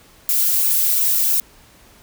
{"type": "noise with flanger", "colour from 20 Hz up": "violet", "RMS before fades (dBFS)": -17, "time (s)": [0.29, 1.4], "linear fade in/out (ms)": 0, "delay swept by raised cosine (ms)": [0.72, 4.52], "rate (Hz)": 2.8, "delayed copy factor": 0.8, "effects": ["pink hiss -49 dBFS RMS until 2.02 s"]}